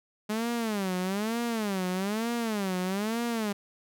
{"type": "tone with vibrato", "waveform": "sawtooth", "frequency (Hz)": 207.7, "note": "G#3", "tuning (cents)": 0, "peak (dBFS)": -24, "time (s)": [0.29, 3.53], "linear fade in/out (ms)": 10, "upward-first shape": "sine", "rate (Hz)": 1.1, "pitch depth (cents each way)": 230, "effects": []}